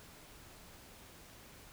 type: silence
effects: pink hiss -56 dBFS RMS until 1.72 s